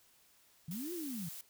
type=linear two-way sweep; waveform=sine; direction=up then down; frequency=146.83 to 364 to 151.2 Hz; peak=-39 dBFS; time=0.68-1.29 s; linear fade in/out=5 ms; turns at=0.93 s
type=noise; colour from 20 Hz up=blue; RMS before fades=-47 dBFS; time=0.71-1.41 s; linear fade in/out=2 ms
effects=white hiss -67 dBFS RMS until 1.49 s